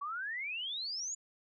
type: exponential sweep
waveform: sine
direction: up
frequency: 1108.7 to 7020 Hz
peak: -36 dBFS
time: 0.01-1.15 s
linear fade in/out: 10 ms
effects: none